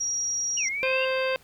sine tone, 5690 Hz, F8, 31 cents sharp, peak -25 dBFS, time 0-0.69 s, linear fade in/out 10 ms
sine linear two-way sweep, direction down then up, 2953 to 2061 to 2817 Hz, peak -27 dBFS, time 0.57-1.05 s, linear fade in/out 5 ms, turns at 0.67 s
harmonic tone, 523.3 Hz, C5, in tune, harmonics 1 / 2 / 3 / 4 / 5 / 6 / 7 / 9, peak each -25 / -34 / -33 / -37 / -32 / -40 / -41 / -41 dBFS, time 0.83-1.36 s, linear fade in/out 0 ms
effects pink hiss -56 dBFS RMS until 1.43 s

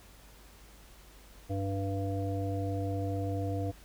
harmonic tone, 98 Hz, G2, in tune, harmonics 1 / 3 / 5 / 7, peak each -32 / -37 / -39 / -40 dBFS, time 1.49-3.72 s, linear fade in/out 20 ms, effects added 50 Hz sine -55 dBFS peak until 3.84 s + pink hiss -57 dBFS RMS until 3.84 s

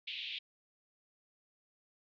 white band-pass noise, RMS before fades -42 dBFS, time 0.07-0.39 s, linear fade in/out 10 ms, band 2400 to 3700 Hz, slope 48 dB/octave, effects none

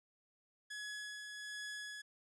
sawtooth tone with tremolo, 1688 Hz, G#6, 28 cents sharp, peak -39 dBFS, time 0.7-2.02 s, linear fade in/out 10 ms, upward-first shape sine, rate 1.3 Hz, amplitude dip 35%, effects resampled to 22050 Hz

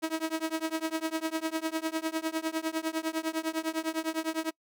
sawtooth tone with tremolo, 320.6 Hz, E4, 48 cents flat, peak -22 dBFS, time 0.02-4.51 s, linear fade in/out 20 ms, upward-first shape triangle, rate 9.9 Hz, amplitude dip 100%, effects noise-tail reverb RT60 0.1 s tail -26 dB re dry

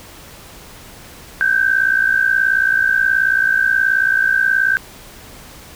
sine tone pair together, 1534 / 1592.6 Hz, G6 / G6, -38 / +27 cents, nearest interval minor second, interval 65 cents, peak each -15 dBFS, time 1.41-4.77 s, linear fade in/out 0 ms, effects pink hiss -39 dBFS RMS until 5.75 s

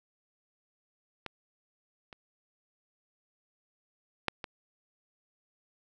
clicks, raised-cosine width 0.3 ms, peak -21 / -30 / -11 / -21 dBFS, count 4, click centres 1.263 / 2.128 / 4.283 / 4.442 s, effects none

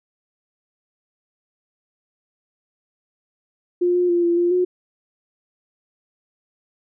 sine tone with pitch steps, 353.9 / 356.5 / 347.1 / 343 / 348.6 / 361.8 Hz, F4 / F4 / F4 / F4 / F4 / F#4, +23 / +36 / -11 / -31 / -3 / -39 cents, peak -15 dBFS, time 3.81-4.65 s, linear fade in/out 10 ms, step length 140 ms, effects none

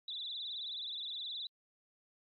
sine tone with vibrato, 3700 Hz, A#7, 14 cents flat, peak -39 dBFS, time 0.08-1.47 s, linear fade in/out 2 ms, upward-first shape sine, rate 19 Hz, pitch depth 130 cents each way, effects AAC 48 kbps

